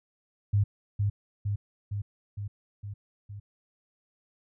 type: tone with echo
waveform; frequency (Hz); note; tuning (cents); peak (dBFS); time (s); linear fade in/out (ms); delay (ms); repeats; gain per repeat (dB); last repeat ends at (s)
sine; 101.9; G#2; -32; -20; 0.53-0.64; 10; 460; 6; -3; 3.4
effects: none